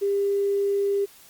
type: tone with tanh clipping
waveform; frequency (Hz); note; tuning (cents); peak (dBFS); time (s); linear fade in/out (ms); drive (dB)
triangle; 400; G4; +35; -20; 0.01-1.06; 20; 3
effects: white hiss -51 dBFS RMS until 1.29 s + Opus 48 kbps